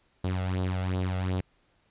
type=tone with flanger; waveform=sawtooth; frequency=92.5 Hz; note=F#2; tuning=in tune; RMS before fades=-29 dBFS; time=0.24-1.41 s; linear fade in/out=5 ms; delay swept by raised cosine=0.21 to 1.51 ms; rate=2.7 Hz; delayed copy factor=+0.65; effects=pink hiss -68 dBFS RMS until 1.9 s + resampled to 8000 Hz